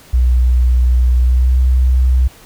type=tone with pitch glide; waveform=sine; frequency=61.74 to 63.62 Hz; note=B1 to C2; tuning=0 to -48 cents; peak=-8 dBFS; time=0.13-2.28 s; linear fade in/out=10 ms; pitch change=+52 cents; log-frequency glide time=1.2-1.56 s; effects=pink hiss -42 dBFS RMS until 2.45 s